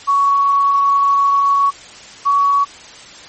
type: tone pair in turn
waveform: sine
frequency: 1118 / 1125.8 Hz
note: C#6 / C#6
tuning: +14 / +26 cents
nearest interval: unison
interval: 12 cents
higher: second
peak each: -10 dBFS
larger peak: neither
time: 0.07-1.71 / 2.25-2.65 s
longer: first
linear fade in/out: 20 ms
effects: white hiss -37 dBFS RMS until 3.28 s + MP3 32 kbps